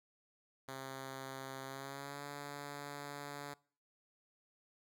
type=tone with pitch glide; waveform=5% pulse; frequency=133.9 to 143.51 Hz; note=C3 to D3; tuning=+40 to -40 cents; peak=-33 dBFS; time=0.68-3.54 s; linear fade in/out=5 ms; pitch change=+120 cents; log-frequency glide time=1.64-2.23 s; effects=noise-tail reverb RT60 0.5 s tail -24 dB re dry